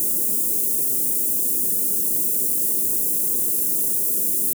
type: band-stop noise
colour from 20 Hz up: white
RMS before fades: -21 dBFS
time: 0-4.53 s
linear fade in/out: 0 ms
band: 420 to 8900 Hz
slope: 24 dB/octave
effects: high-pass 200 Hz 12 dB/octave